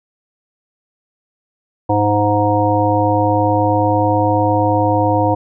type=harmonic tone; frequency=103.83 Hz; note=G#2; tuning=in tune; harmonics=1 / 3 / 5 / 7 / 9; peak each=-18 / -18 / -18 / -18 / -18 dBFS; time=1.89-5.35 s; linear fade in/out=10 ms; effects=none